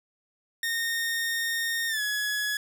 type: tone with pitch glide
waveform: sawtooth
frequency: 1841 to 1688.2 Hz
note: A#6 to G#6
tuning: -22 to +28 cents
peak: -23 dBFS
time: 0.63-2.57 s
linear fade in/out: 2 ms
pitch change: -150 cents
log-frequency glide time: 1.88-2.01 s
effects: none